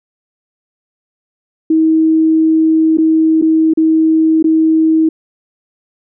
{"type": "tone with dropouts", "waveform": "sine", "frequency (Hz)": 319, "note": "D#4", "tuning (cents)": 43, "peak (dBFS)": -7, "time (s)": [1.7, 5.09], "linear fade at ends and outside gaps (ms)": 5, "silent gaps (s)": [[2.973, 2.983], [3.415, 3.422], [3.737, 3.773], [4.427, 4.442]], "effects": []}